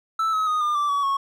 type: tone with pitch steps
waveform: triangle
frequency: 1318.5 / 1279.5 / 1241.6 / 1204.9 / 1169.2 / 1134.6 / 1101.1 Hz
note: E6 / D#6 / D#6 / D6 / D6 / C#6 / C#6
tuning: 0 / +48 / -4 / +44 / -8 / +40 / -12 cents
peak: -18 dBFS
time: 0.19-1.17 s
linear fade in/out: 5 ms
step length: 140 ms
effects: none